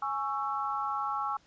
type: chord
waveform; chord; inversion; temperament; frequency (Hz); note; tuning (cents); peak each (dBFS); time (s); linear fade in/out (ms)
sine; C# minor; second; just; 831.5 / 1108.7 / 1330.5; G#5 / C#6 / E6; +2 / 0 / +16; -34; 0.02-1.37; 5
effects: pink hiss -63 dBFS RMS until 1.46 s + resampled to 16000 Hz